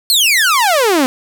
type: exponential sweep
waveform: sawtooth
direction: down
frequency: 4435 to 247.9 Hz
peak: -6 dBFS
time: 0.1-1.06 s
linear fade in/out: 0 ms
effects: none